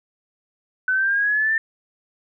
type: linear sweep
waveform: sine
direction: up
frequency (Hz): 1501 to 1800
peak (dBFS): -17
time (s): 0.88-1.58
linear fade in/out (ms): 2
effects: none